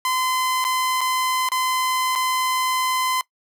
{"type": "tone with dropouts", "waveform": "sawtooth", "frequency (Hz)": 1026, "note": "C6", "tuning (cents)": -34, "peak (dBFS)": -16, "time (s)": [0.05, 3.21], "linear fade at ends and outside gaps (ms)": 1, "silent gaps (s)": [[0.642, 0.649], [1.008, 1.013], [1.488, 1.518], [2.153, 2.158]], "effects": ["noise-tail reverb RT60 0.1 s tail -21 dB re dry"]}